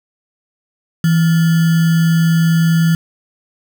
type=tone with sample-and-hold; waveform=sine; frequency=164.81 Hz; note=E3; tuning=in tune; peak=-9 dBFS; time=1.04-2.95 s; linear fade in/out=2 ms; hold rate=1575 Hz; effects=none